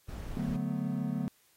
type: noise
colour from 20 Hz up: brown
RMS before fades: -40 dBFS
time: 0.08-0.57 s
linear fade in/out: 10 ms
type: chord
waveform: triangle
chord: B minor seventh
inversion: first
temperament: equal with one note detuned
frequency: 146.83 / 185 / 220.6 / 246.9 Hz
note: D3 / F#3 / A3 / B3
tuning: 0 / 0 / +5 / 0 cents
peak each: -34 dBFS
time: 0.37-1.28 s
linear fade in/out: 0 ms
effects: white hiss -67 dBFS RMS until 1.56 s + AAC 48 kbps